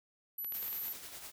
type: tone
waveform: sine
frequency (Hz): 11840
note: F#9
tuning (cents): 0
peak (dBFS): -37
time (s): 0.38-0.93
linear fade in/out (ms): 5
type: clicks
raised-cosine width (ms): 0.2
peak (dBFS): -31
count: 6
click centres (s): 0.446 / 0.523 / 0.628 / 0.68 / 0.729 / 0.882
type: noise with tremolo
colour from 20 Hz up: white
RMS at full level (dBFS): -46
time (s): 0.53-1.32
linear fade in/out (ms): 20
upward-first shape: sine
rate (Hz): 10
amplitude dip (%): 45
effects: none